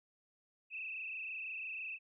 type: tone with frequency modulation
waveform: sine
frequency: 2600 Hz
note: E7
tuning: 24 cents flat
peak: -40 dBFS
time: 0.7-1.99 s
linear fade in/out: 50 ms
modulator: 26 Hz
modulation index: 3.9
effects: none